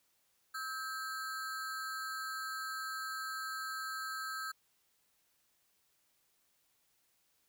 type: ring-modulated tone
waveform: square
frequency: 1439 Hz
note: F#6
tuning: 49 cents flat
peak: -36 dBFS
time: 0.54-4.52 s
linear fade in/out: 10 ms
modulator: 144 Hz
effects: white hiss -75 dBFS RMS until 7.48 s